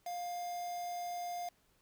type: tone with quantisation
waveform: triangle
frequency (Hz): 704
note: F5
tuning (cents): +14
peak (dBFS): -36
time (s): 0.06-1.49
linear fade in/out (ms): 5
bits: 8
effects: pink hiss -72 dBFS RMS until 1.81 s